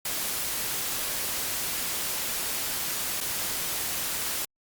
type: noise with dropouts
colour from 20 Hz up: white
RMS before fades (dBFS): -30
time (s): 0.05-4.45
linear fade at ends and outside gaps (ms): 5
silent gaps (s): 3.205-3.209
effects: Opus 48 kbps